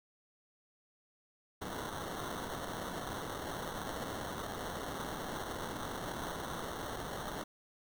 white noise with sample-and-hold, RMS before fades -41 dBFS, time 1.61-7.44 s, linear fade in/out 10 ms, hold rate 2450 Hz, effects none

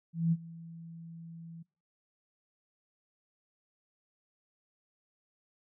sine tone with ADSR envelope, 165.9 Hz, E3, 11 cents sharp, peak -23 dBFS, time 0.13-1.63 s, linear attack 190 ms, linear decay 42 ms, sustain -21 dB, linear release 11 ms, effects noise-tail reverb RT60 0.4 s tail -26 dB re dry

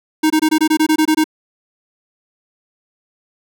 square tone bursts, 311.9 Hz, D#4, 4 cents sharp, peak -11 dBFS, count 11, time 0.23-1.242 s, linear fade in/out 10 ms, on 72 ms, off 22 ms, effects none

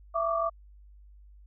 sine tone cluster, 665 / 1146 / 1192 Hz, E5 / D6 / D6, +15 / -43 / +25 cents, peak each -28 / -31 / -31 dBFS, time 0.14-0.5 s, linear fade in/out 20 ms, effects added 50 Hz sine -50 dBFS peak until 1.46 s

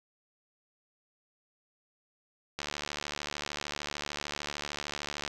click train, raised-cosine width 0.2 ms, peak -17 dBFS, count 198, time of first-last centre 2.59-5.278 s, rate 73.3 Hz, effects none

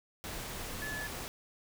sine tone in noise, 1722 Hz, A6, 38 cents flat, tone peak -38 dBFS, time 0.82-1.07 s, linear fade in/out 0 ms, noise pink, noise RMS -41 dBFS, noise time 0.24-1.28 s, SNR 0 dB, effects none

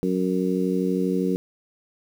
harmonic tone, 92.5 Hz, F#2, in tune, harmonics 2 / 3 / 4 / 5, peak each -24 / -26 / -27 / -28 dBFS, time 0.03-1.36 s, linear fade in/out 0 ms, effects 8-bit

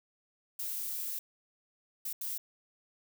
violet noise bursts at uneven times, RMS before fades -37 dBFS, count 3, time 0.59-1.19 / 2.05-2.13 / 2.21-2.38 s, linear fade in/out 5 ms, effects none

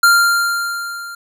square tone with level ramp, 1392 Hz, F6, 6 cents flat, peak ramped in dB -7 to -29 dBFS, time 0.03-1.15 s, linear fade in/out 5 ms, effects none

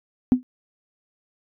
sine tone with exponential decay, 251.7 Hz, B3, 33 cents sharp, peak -7 dBFS, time 0.32-0.43 s, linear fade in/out 0 ms, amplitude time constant 22 ms, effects tanh soft clip ceiling -6 dBFS

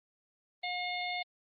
harmonic tone, 717 Hz, F5, 45 cents sharp, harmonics 1 / 3 / 4 / 5 / 6, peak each -37 / -37 / -48 / -41 / -45 dBFS, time 0.63-1.23 s, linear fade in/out 10 ms, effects Opus 24 kbps

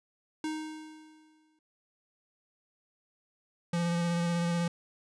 square tone with exponential decay, 311.1 Hz, D#4, in tune, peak -31 dBFS, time 0.44-1.59 s, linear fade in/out 2 ms, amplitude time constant 250 ms
square tone with vibrato, 171.4 Hz, F3, 32 cents flat, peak -28 dBFS, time 3.73-4.68 s, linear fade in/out 5 ms, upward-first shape square, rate 16 Hz, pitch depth 13 cents each way
effects resampled to 22050 Hz

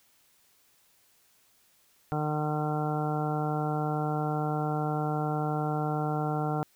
harmonic tone, 151.5 Hz, D#3, 46 cents flat, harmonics 1 / 2 / 3 / 4 / 5 / 6 / 7 / 8 / 9, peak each -30 / -35 / -36 / -40 / -33 / -43 / -44 / -48 / -39 dBFS, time 2.12-6.63 s, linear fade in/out 0 ms, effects white hiss -65 dBFS RMS until 6.75 s

